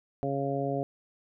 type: harmonic tone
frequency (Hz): 138.59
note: C#3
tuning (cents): 0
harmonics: 1 / 2 / 3 / 4 / 5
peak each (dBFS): -34 / -34 / -34 / -34 / -34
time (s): 0.23-0.83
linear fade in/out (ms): 0
effects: none